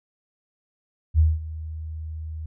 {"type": "tone with ADSR envelope", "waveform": "sine", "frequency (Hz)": 78.9, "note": "D#2", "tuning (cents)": 25, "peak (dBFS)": -12, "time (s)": [1.14, 2.46], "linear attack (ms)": 50, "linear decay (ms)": 200, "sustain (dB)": -18, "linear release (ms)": 4, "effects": []}